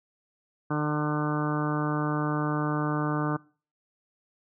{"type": "harmonic tone", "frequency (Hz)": 150, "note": "D3", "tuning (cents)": 37, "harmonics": [1, 2, 3, 4, 5, 6, 7, 8, 9, 10], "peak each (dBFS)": [-29, -29, -36, -38, -39, -38, -38, -35, -42, -38], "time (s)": [0.7, 3.37], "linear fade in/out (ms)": 10, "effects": ["noise-tail reverb RT60 0.4 s tail -23 dB re dry"]}